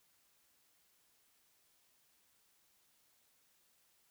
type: silence
effects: white hiss -73 dBFS RMS until 4.1 s